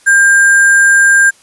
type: tone with sample-and-hold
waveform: sine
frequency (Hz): 1600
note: G6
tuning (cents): +35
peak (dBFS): -4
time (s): 0.06-1.31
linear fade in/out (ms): 20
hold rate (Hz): 8820
effects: white hiss -46 dBFS RMS until 1.42 s + resampled to 24000 Hz